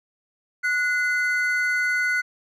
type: tone pair together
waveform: triangle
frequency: 1468.6 / 2053 Hz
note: F#6 / C7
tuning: -13 / -33 cents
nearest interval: tritone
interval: 580 cents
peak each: -20 / -23 dBFS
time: 0.63-2.22 s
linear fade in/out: 20 ms
effects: none